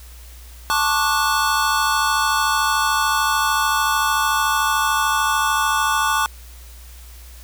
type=chord; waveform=square; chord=D major seventh; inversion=second; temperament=just; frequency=881 / 1101.2 / 1174.7 / 1468.3 Hz; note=A5 / C#6 / D6 / F#6; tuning=+2 / -12 / 0 / -14 cents; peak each=-23 dBFS; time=0.7-6.26 s; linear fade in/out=0 ms; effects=added 60 Hz sine -38 dBFS peak until 7.43 s + white hiss -46 dBFS RMS until 7.43 s